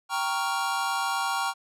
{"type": "chord", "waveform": "square", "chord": "G half-diminished seventh", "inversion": "none", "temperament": "equal", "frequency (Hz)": [784, 932.3, 1108.7, 1396.9], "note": ["G5", "Bb5", "Db6", "F6"], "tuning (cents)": [0, 0, 0, 0], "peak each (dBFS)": -32, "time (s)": [0.09, 1.54], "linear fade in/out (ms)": 50, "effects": ["low-pass 12000 Hz 12 dB/octave"]}